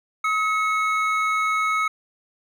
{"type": "tone pair together", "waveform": "triangle", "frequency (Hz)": [1276, 2196], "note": ["D#6", "C#7"], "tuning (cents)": [43, -17], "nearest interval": "major sixth", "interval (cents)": 940, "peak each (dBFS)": [-19, -23], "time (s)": [0.24, 1.88], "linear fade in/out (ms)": 5, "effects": []}